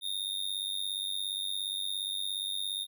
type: tone with amplitude modulation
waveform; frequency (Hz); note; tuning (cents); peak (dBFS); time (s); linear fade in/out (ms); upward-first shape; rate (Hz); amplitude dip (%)
square; 3673; A#7; -26; -29; 0.01-2.87; 50; sine; 97.2; 90
effects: none